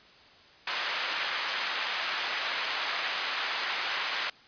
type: band-pass noise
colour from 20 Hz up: pink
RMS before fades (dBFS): -32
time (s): 0.67-4.3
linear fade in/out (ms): 5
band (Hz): 1200 to 4200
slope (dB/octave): 12
effects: white hiss -55 dBFS RMS until 4.47 s + resampled to 11025 Hz